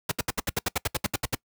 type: noise bursts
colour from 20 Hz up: pink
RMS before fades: -25 dBFS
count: 14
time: 0.09-1.35 s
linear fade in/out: 5 ms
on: 25 ms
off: 70 ms
effects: noise-tail reverb RT60 0.1 s tail -24 dB re dry + high-pass 60 Hz 12 dB/octave